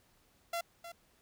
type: tone with echo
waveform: sawtooth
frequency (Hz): 682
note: F5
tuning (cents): -41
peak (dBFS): -30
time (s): 0.53-0.61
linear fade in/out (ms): 5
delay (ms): 310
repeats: 1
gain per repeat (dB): -11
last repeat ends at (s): 0.92
effects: pink hiss -69 dBFS RMS until 1.21 s